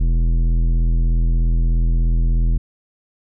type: tone with tanh clipping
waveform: triangle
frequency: 41.6 Hz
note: E1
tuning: 17 cents sharp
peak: -15 dBFS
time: 0-2.58 s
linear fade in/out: 10 ms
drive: 16 dB
effects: none